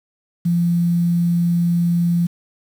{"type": "tone with quantisation", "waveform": "sine", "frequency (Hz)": 171.9, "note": "F3", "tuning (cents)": -27, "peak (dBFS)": -14, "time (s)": [0.45, 2.27], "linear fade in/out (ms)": 10, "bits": 7, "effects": []}